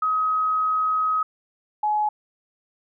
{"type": "tone pair in turn", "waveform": "sine", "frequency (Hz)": [1267, 845.6], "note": ["D#6", "G#5"], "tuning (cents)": [31, 31], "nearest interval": "perfect fifth", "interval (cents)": 700, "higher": "first", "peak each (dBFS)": -19, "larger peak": "neither", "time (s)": [[0.02, 1.23], [1.83, 2.09]], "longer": "first", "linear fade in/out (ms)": 5, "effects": []}